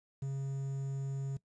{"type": "tone with quantisation", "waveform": "triangle", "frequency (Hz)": 136.7, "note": "C#3", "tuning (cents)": -24, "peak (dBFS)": -32, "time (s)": [0.22, 1.37], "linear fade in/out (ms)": 5, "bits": 10, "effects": ["noise-tail reverb RT60 0.1 s tail -19 dB re dry", "resampled to 22050 Hz"]}